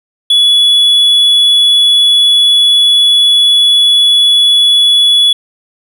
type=tone; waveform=triangle; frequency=3404 Hz; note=G#7; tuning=42 cents sharp; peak=-3 dBFS; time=0.3-5.33 s; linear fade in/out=5 ms; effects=none